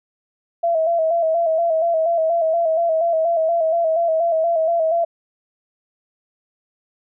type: tone with vibrato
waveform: sine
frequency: 660 Hz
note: E5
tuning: 2 cents sharp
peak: -15 dBFS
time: 0.63-5.05 s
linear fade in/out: 10 ms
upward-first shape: square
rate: 4.2 Hz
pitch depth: 50 cents each way
effects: none